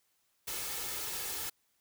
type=noise with comb filter; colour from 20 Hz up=white; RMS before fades=-38 dBFS; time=0.47-1.5 s; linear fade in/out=10 ms; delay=2.3 ms; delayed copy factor=+0.5; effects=white hiss -75 dBFS RMS until 1.8 s